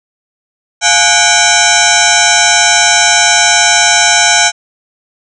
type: tone with frequency modulation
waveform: sine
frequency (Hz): 2392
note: D7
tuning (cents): +31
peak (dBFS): -5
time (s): 0.81-4.52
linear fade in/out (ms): 50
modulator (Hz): 773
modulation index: 6.3
effects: none